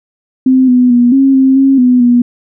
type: tone with pitch steps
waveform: sine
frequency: 259.7 / 249.1 / 242.1 / 270.4 / 265.1 / 270.3 / 249.4 / 242.4 Hz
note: C4 / B3 / B3 / C#4 / C4 / C#4 / B3 / B3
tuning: -13 / +15 / -34 / -43 / +23 / -44 / +17 / -32 cents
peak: -4 dBFS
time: 0.46-2.22 s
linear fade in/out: 5 ms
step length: 220 ms
effects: none